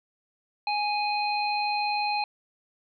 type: harmonic tone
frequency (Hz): 830.6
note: G#5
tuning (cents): 0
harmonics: 1 / 3 / 5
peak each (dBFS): -26 / -31 / -33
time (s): 0.67-2.24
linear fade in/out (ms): 2
effects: none